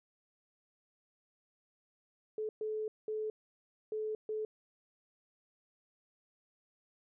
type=tone bursts at uneven times; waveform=sine; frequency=431.9 Hz; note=A4; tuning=32 cents flat; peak=-34 dBFS; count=5; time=2.38-2.49 / 2.61-2.88 / 3.08-3.3 / 3.92-4.15 / 4.29-4.45 s; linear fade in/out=2 ms; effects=none